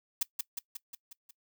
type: noise with echo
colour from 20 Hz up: blue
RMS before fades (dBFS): -28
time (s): 0.21-0.23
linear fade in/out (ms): 5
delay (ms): 180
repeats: 6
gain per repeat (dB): -4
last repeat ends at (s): 1.31
effects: noise-tail reverb RT60 0.1 s tail -21 dB re dry